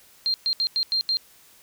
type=tone bursts at uneven times; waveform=sine; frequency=4186 Hz; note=C8; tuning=in tune; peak=-20 dBFS; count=6; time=0.26-0.34 / 0.46-0.53 / 0.6-0.67 / 0.76-0.83 / 0.92-1.01 / 1.09-1.17 s; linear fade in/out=0 ms; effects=white hiss -54 dBFS RMS until 1.62 s